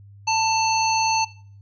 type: harmonic tone with a mistuned harmonic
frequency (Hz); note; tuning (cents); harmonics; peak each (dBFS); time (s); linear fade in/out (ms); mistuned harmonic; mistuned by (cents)
888; A5; +16; 1 / 3 / 5 / 7; -20 / -25 / -27 / -28; 0.27-1.25; 10; 5; -17
effects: noise-tail reverb RT60 0.5 s tail -19 dB re dry + added 100 Hz sine -43 dBFS peak until 1.61 s